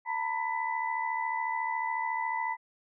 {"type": "tone cluster", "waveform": "sine", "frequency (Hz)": [903, 977, 1995], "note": ["A5", "B5", "B6"], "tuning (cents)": [45, -19, 17], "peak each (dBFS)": [-32, -34, -35], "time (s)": [0.05, 2.57], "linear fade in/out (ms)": 50, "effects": []}